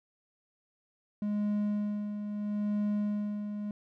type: tone with tremolo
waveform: triangle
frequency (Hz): 207.7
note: G#3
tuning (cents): 0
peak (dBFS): -25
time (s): 1.22-3.71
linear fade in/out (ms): 2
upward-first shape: sine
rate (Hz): 0.76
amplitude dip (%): 55
effects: none